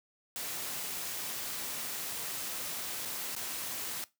white noise with dropouts, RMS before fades -38 dBFS, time 0.36-4.04 s, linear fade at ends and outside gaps 0 ms, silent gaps 3.051-3.055 / 3.351-3.364 s, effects noise-tail reverb RT60 0.2 s tail -18 dB re dry + high-pass 100 Hz 12 dB/octave

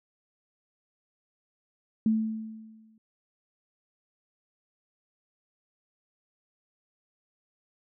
sine tone with exponential decay, 220 Hz, A3, in tune, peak -19 dBFS, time 2.06-2.98 s, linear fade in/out 2 ms, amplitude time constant 200 ms, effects none

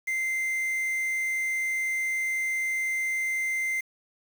triangle tone with quantisation, 2083 Hz, C7, 8 cents flat, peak -24 dBFS, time 0.07-3.81 s, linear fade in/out 10 ms, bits 7, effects none

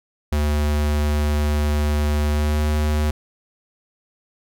square tone with pitch glide, 74.3 to 75.56 Hz, D2 to D2, +21 to +50 cents, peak -18 dBFS, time 0.32-3.11 s, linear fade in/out 5 ms, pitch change +29 cents, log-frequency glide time 2.29-2.64 s, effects none

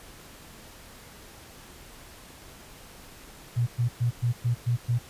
sine tone bursts, 120 Hz, B2, 49 cents flat, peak -21 dBFS, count 7, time 3.56-4.99 s, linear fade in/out 20 ms, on 110 ms, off 110 ms, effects pink hiss -48 dBFS RMS until 5.09 s + resampled to 32000 Hz

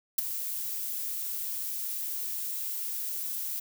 violet noise with ADSR envelope, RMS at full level -22 dBFS, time 0.18-3.6 s, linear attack 6 ms, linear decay 14 ms, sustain -12 dB, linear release 9 ms, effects none

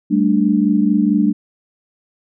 sine chord, G suspended second, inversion none, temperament just, 196 / 220.5 / 294 Hz, G3 / A3 / D4, 0 / +4 / +2 cents, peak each -16 dBFS, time 0.1-1.33 s, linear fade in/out 20 ms, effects none

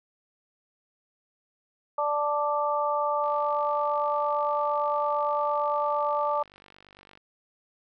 harmonic tone, 293.7 Hz, D4, in tune, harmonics 2 / 3 / 4, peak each -28 / -28 / -28 dBFS, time 1.98-6.43 s, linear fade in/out 5 ms
click train, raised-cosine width 0.3 ms, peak -35 dBFS, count 193, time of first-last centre 3.24-7.174 s, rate 48.8 Hz
effects none

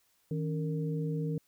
sine tone cluster, 158.3 / 281.1 / 460.6 Hz, D#3 / C#4 / A#4, +30 / +24 / -21 cents, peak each -31 / -39 / -39 dBFS, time 0.31-1.38 s, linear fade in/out 2 ms, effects white hiss -71 dBFS RMS until 1.47 s

